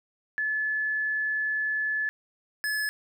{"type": "tone pair in turn", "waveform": ["sine", "square"], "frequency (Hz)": [1725, 1715.3], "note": ["A6", "A6"], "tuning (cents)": [-35, -45], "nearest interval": "unison", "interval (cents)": 10, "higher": "first", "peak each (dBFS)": [-25, -27], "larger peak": "first", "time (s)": [[0.38, 2.09], [2.64, 2.89]], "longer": "first", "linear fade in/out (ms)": 0, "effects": []}